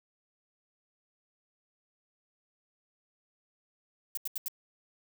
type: noise bursts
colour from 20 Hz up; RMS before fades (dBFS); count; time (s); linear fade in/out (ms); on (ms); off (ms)
violet; -34; 4; 4.15-4.482; 2; 23; 80
effects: none